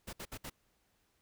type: noise bursts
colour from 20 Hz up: pink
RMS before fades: -44 dBFS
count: 4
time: 0.07-0.5 s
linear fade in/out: 10 ms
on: 61 ms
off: 62 ms
effects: pink hiss -75 dBFS RMS until 1.21 s